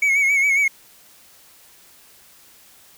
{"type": "tone with vibrato", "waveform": "triangle", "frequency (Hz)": 2222, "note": "C#7", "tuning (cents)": 4, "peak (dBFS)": -13, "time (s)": [0.02, 0.68], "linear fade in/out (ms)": 5, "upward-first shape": "sine", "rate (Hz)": 7.3, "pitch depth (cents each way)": 57, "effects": ["white hiss -50 dBFS RMS until 2.97 s"]}